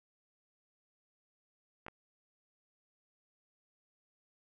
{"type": "clicks", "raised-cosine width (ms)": 0.5, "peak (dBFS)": -30, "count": 2, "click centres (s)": [1.865, 1.883], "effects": []}